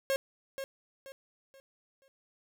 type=tone with echo; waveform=45% pulse; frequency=541 Hz; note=C#5; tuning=42 cents flat; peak=-27 dBFS; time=0.1-0.16 s; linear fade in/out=0 ms; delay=480 ms; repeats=4; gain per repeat=-9 dB; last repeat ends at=2.08 s; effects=none